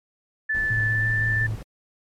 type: tone with pitch glide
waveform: sine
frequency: 1749 to 1768.3 Hz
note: A6 to A6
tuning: -11 to +8 cents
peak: -21 dBFS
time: 0.49-1.47 s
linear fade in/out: 10 ms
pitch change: +19 cents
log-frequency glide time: 0.87-1.07 s
type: noise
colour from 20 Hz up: brown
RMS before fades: -35 dBFS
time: 0.54-1.63 s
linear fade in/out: 5 ms
type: tone with vibrato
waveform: sine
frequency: 110 Hz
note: A2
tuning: in tune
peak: -24 dBFS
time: 0.7-1.56 s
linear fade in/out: 10 ms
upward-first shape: sine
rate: 5.7 Hz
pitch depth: 34 cents each way
effects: MP3 64 kbps